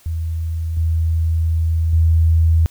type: tone with level steps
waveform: sine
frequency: 81.5 Hz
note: E2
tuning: 19 cents flat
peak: -19 / -14 / -10 dBFS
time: 0.06-2.66 s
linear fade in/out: 0 ms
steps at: 0.77 / 1.93 s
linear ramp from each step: 2 ms
effects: white hiss -51 dBFS RMS until 2.7 s